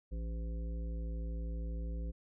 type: harmonic tone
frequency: 56.3 Hz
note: A1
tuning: 40 cents sharp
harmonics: 1 / 3 / 5 / 7 / 9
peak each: -36 / -47 / -53 / -57 / -54 dBFS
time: 0.11-2.12 s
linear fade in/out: 20 ms
effects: none